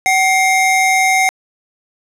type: tone pair together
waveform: square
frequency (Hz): 757 / 2120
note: F#5 / C7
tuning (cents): +39 / +22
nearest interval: octave + tritone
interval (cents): 1783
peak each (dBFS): -14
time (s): 0.06-1.29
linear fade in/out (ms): 0
effects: low-pass 12000 Hz 12 dB/octave + 7-bit